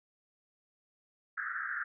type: band-pass noise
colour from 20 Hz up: white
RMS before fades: -37 dBFS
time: 1.37-1.84 s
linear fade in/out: 10 ms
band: 1300 to 1800 Hz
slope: 96 dB/octave
effects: none